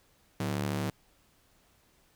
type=ring-modulated tone; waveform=sawtooth; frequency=145.8 Hz; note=D3; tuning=12 cents flat; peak=-23 dBFS; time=0.4-0.9 s; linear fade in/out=2 ms; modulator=37 Hz; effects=pink hiss -66 dBFS RMS until 2.15 s